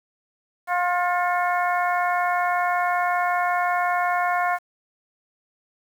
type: harmonic tone with a mistuned harmonic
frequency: 354.9 Hz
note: F4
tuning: 28 cents sharp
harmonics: 2 / 3 / 4 / 5 / 6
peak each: -22 / -26 / -28 / -30 / -32 dBFS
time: 0.67-4.59 s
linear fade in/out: 50 ms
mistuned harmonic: 6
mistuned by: +41 cents
effects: 8-bit